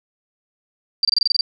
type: tone bursts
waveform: sine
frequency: 4699 Hz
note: D8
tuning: in tune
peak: -13 dBFS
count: 9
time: 1.03-1.41 s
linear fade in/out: 2 ms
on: 20 ms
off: 25 ms
effects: none